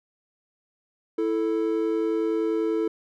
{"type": "tone pair together", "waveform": "triangle", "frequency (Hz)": [329.6, 440], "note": ["E4", "A4"], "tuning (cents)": [0, 0], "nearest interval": "perfect fourth", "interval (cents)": 500, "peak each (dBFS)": -23, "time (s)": [1.18, 2.88], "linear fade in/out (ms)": 5, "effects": []}